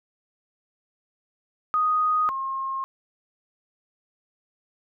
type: tone pair in turn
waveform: sine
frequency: 1244.5 / 1071.3 Hz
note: D#6 / C6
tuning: 0 / +41 cents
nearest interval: minor third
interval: 259 cents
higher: first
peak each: -19 / -26 dBFS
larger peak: first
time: 1.74-2.29 / 2.29-2.84 s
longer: neither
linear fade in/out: 0 ms
effects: none